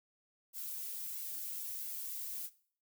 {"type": "noise with flanger", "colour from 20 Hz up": "violet", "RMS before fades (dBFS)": -42, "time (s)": [0.53, 2.5], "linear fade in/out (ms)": 50, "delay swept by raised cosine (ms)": [1.6, 3.3], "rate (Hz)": 1.5, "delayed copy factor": -0.75, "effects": ["noise-tail reverb RT60 0.5 s tail -18 dB re dry"]}